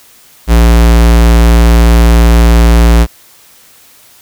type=tone; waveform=square; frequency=57.7 Hz; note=A#1; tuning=17 cents flat; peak=-3 dBFS; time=0.47-3.07 s; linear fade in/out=50 ms; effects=white hiss -41 dBFS RMS until 4.21 s